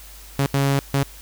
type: tone bursts at uneven times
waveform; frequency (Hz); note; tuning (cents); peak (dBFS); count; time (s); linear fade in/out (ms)
sawtooth; 138.59; C#3; 0; -13; 3; 0.39-0.46 / 0.54-0.79 / 0.94-1.03; 0
effects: added 50 Hz sine -42 dBFS peak until 1.21 s + white hiss -44 dBFS RMS until 1.21 s